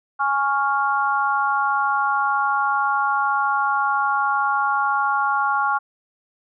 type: chord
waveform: sine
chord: Db major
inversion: second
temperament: equal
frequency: 830.6 / 1108.7 / 1396.9 Hz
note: Ab5 / Db6 / F6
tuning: 0 / 0 / 0 cents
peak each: -22 dBFS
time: 0.19-5.79 s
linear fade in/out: 20 ms
effects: none